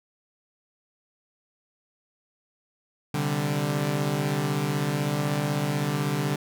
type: chord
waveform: sawtooth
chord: C suspended second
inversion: none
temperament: equal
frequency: 130.81 / 146.83 / 196 Hz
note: C3 / D3 / G3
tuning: 0 / 0 / 0 cents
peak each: -28 / -22 / -27 dBFS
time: 3.14-6.36 s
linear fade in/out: 5 ms
effects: none